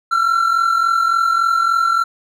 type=tone pair together; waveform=triangle; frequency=1348 / 1391.5 Hz; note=E6 / F6; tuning=+38 / -7 cents; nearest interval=minor second; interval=55 cents; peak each=-12 / -18 dBFS; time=0.11-2.04 s; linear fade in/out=10 ms; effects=none